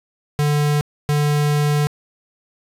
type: tone bursts at uneven times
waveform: square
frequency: 147.5 Hz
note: D3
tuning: 8 cents sharp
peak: -16 dBFS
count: 2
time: 0.39-0.81 / 1.09-1.87 s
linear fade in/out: 0 ms
effects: resampled to 32000 Hz + 7-bit